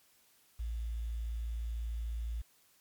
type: tone with quantisation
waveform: sine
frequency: 56.9 Hz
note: A#1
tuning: 41 cents flat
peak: -34 dBFS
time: 0.59-2.42 s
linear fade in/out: 10 ms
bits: 10
effects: white hiss -67 dBFS RMS until 2.8 s + MP3 96 kbps